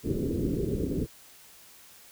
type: low-pass noise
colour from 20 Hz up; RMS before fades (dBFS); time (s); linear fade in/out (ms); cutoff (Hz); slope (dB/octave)
white; -29; 0.03-1.07; 50; 440; 48
effects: white hiss -53 dBFS RMS until 2.11 s